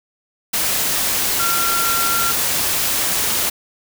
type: tone in noise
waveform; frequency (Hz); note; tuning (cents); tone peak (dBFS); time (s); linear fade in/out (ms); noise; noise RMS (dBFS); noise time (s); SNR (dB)
sine; 1372; F6; -31; -20; 1.39-2.32; 10; white; -19; 0.53-3.5; -4
effects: none